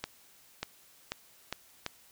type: accelerating click train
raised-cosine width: 0.2 ms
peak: -16 dBFS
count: 5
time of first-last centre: 0.04-1.864 s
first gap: 590 ms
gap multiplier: 0.83
effects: white hiss -60 dBFS RMS until 2.11 s